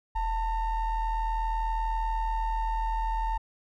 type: ring-modulated tone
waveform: triangle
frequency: 466.2 Hz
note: A#4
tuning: in tune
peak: -21 dBFS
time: 0.15-3.38 s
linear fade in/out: 10 ms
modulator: 426 Hz
effects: none